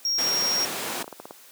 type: tone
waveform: triangle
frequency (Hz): 5588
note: F8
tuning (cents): 0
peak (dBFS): -21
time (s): 0.05-0.65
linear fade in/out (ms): 2
type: noise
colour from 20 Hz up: pink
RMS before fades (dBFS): -29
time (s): 0.18-1.03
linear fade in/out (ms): 5
type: clicks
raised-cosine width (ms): 1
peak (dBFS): -22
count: 12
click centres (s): 0.517 / 0.604 / 0.862 / 0.903 / 0.954 / 1.006 / 1.043 / 1.079 / 1.127 / 1.2 / 1.255 / 1.309
effects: white hiss -50 dBFS RMS until 1.51 s + high-pass 300 Hz 12 dB/octave